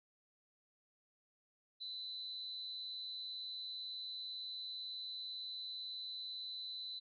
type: tone with amplitude modulation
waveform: sine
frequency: 4005 Hz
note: B7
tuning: 23 cents sharp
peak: -40 dBFS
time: 1.8-7 s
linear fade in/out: 20 ms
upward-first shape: sine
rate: 218 Hz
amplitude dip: 60%
effects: none